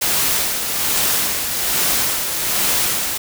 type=noise with tremolo; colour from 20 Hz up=white; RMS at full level=-17 dBFS; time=0.01-3.18 s; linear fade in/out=10 ms; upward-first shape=sine; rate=1.2 Hz; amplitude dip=45%; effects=none